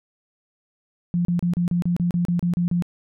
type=tone bursts; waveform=sine; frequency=174.3 Hz; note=F3; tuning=3 cents flat; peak=-18 dBFS; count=12; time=1.14-2.823 s; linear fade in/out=0 ms; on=110 ms; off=33 ms; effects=none